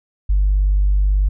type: tone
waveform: sine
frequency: 49.18 Hz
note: G1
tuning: 6 cents sharp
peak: -11 dBFS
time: 0.29-1.29 s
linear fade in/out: 10 ms
effects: tanh soft clip ceiling -8 dBFS

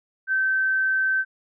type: tone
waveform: sine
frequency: 1545 Hz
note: G6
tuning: 26 cents flat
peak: -19 dBFS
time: 0.27-1.25 s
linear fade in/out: 50 ms
effects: none

